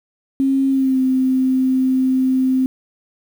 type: tone with pitch glide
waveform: sine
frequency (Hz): 270 to 260.2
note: C#4 to C4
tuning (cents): -45 to -9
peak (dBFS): -13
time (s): 0.4-2.66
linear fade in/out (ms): 0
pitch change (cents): -64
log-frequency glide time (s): 0.71-1
effects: 7-bit